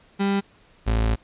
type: tone pair in turn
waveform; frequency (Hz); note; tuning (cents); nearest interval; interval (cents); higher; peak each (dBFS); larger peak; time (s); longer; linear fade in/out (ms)
35% pulse; 198.2 / 55.62; G3 / A1; +19 / +19; octave + minor seventh; 2200; first; -18 / -17; second; 0.19-0.41 / 0.86-1.16; second; 20
effects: pink hiss -56 dBFS RMS until 1.23 s + resampled to 8000 Hz